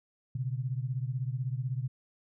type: beating tone pair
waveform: sine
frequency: 123.47 / 139.47 Hz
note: B2 / C#3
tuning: 0 / +11 cents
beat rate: 16 Hz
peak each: -32 / -35 dBFS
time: 0.35-1.88 s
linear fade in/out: 5 ms
effects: none